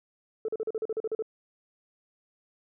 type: tone bursts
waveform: sine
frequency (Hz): 440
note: A4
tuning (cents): 0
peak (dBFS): -26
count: 11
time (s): 0.45-1.224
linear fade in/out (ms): 2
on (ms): 34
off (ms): 40
effects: tanh soft clip ceiling -23 dBFS